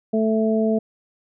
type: harmonic tone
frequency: 220 Hz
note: A3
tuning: in tune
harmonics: 1 / 2 / 3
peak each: -19 / -22 / -24 dBFS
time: 0.13-0.79 s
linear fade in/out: 10 ms
effects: none